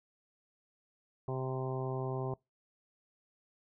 harmonic tone with a mistuned harmonic, 130.81 Hz, C3, in tune, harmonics 1 / 2 / 3 / 4 / 5 / 6 / 7 / 8, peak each -36 / -46 / -39 / -47 / -44 / -46 / -48 / -48 dBFS, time 1.28-2.34 s, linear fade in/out 2 ms, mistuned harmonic 8, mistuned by -16 cents, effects noise-tail reverb RT60 0.2 s tail -24 dB re dry

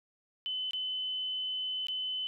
sine tone with dropouts, 3029 Hz, F#7, 40 cents sharp, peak -32 dBFS, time 0.46-2.27 s, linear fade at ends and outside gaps 0 ms, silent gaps 0.709-0.733 / 1.869-1.884 s, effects none

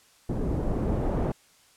pink noise with low-pass filter sweep, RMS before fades -27 dBFS, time 0.29-1.32 s, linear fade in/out 5 ms, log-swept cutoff 400 to 700 Hz, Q 0.84, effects white hiss -59 dBFS RMS until 1.76 s + low-pass 10000 Hz 12 dB/octave

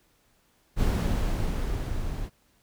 brown noise with level ramp, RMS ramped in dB -22 to -33 dBFS, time 0.76-2.3 s, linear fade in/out 50 ms, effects pink hiss -66 dBFS RMS until 2.62 s

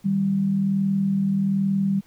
sine tone pair together, 154.8 / 196 Hz, D#3 / G3, -9 / 0 cents, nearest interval major third, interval 409 cents, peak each -29 / -19 dBFS, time 0.04-2.01 s, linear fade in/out 20 ms, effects pink hiss -58 dBFS RMS until 2.06 s

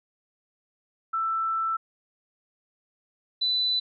sine tone pair in turn, 1328 / 3991 Hz, E6 / B7, +12 / +17 cents, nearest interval octave + perfect fifth, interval 1905 cents, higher second, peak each -24 / -22 dBFS, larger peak second, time 1.13-1.77 / 3.41-3.8 s, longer first, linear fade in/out 10 ms, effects none

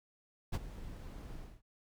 brown noise with ADSR envelope, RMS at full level -29 dBFS, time 0.52-1.62 s, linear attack 23 ms, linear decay 35 ms, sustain -17 dB, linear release 230 ms, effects none

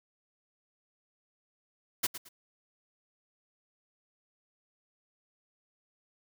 white noise with echo, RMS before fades -28 dBFS, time 2.03-2.07 s, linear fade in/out 10 ms, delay 110 ms, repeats 2, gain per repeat -12 dB, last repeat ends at 2.29 s, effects none

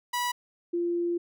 sawtooth / sine tone pair in turn, 977 / 345.4 Hz, B5 / F4, -19 / -19 cents, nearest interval octave + tritone, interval 1800 cents, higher first, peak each -23 / -25 dBFS, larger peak first, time 0.13-0.32 / 0.73-1.18 s, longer second, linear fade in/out 10 ms, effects none

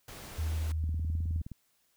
pink noise, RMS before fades -46 dBFS, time 0.08-0.72 s, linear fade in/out 2 ms
sine tone with pitch glide, 79 to 81.55 Hz, D#2 to E2, +27 to -18 cents, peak -29 dBFS, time 0.38-1.42 s, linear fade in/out 10 ms, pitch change +55 cents, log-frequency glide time 0.91-1.2 s
click train, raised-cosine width 5 ms, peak -29 dBFS, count 14, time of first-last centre 0.84-1.517 s, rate 19.2 Hz
effects white hiss -72 dBFS RMS until 1.96 s

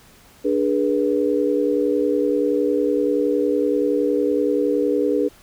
sine chord, G# diminished, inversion second, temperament equal with one note detuned, 293.7 / 415.3 / 486 Hz, D4 / G#4 / B4, 0 / 0 / -28 cents, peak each -21 dBFS, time 0.44-5.29 s, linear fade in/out 20 ms, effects pink hiss -50 dBFS RMS until 5.42 s

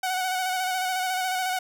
sawtooth tone with vibrato, 743 Hz, F#5, 7 cents sharp, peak -21 dBFS, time 0.03-1.59 s, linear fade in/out 5 ms, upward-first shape square, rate 14 Hz, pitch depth 25 cents each way, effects none

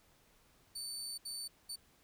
25% pulse tone bursts at uneven times, 4532 Hz, C#8, 37 cents sharp, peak -36 dBFS, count 3, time 0.75-1.18 / 1.25-1.48 / 1.69-1.76 s, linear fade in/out 10 ms, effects pink hiss -68 dBFS RMS until 2.03 s

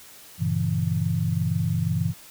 sine chord, G diminished seventh, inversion none, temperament equal with one note detuned, 96.37 / 116.54 / 138.59 / 164.81 Hz, G2 / Bb2 / Db3 / Fb3, -29 / 0 / 0 / 0 cents, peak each -27 / -28 / -29 / -25 dBFS, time 0.38-2.14 s, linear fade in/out 50 ms, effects white hiss -47 dBFS RMS until 2.3 s

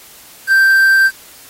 triangle tone with quantisation, 1568 Hz, G6, in tune, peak -5 dBFS, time 0.47-1.11 s, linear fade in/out 50 ms, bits 5, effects white hiss -40 dBFS RMS until 1.49 s + AAC 48 kbps

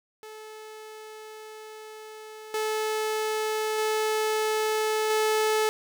sawtooth tone with level steps, 433.3 Hz, A4, 27 cents flat, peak -37 / -22 / -20 / -18 dBFS, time 0.23-5.69 s, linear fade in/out 0 ms, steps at 2.54 / 3.78 / 5.1 s, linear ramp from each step 2 ms, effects none

